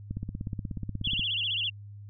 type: click train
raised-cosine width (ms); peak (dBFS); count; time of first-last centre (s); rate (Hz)
5; -21; 19; 0.11-1.194; 16.6
type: tone with vibrato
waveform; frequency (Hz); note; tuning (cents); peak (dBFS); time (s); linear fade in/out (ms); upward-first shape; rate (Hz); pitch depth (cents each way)
sine; 3076; G7; -33; -27; 1.04-1.7; 10; sine; 15; 200
effects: added 102 Hz sine -42 dBFS peak until 2.09 s